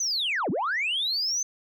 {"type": "linear two-way sweep", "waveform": "sine", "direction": "down then up", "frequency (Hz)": [6270, 143.4, 6270], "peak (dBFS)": -23, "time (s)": [0, 1.43], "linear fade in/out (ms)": 5, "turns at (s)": 0.5, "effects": ["tanh soft clip ceiling -21 dBFS"]}